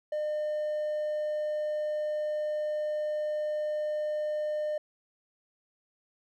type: tone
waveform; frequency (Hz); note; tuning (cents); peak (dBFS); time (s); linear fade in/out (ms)
triangle; 605; D#5; -49; -26; 0.12-4.78; 5
effects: tanh soft clip ceiling -22 dBFS